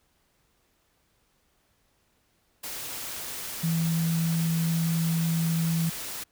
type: tone in noise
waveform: sine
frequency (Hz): 164.81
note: E3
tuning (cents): 0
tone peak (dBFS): -23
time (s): 3.63-5.9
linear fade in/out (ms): 10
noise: white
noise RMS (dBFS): -36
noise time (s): 2.63-6.24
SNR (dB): +10
effects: pink hiss -69 dBFS RMS until 6.31 s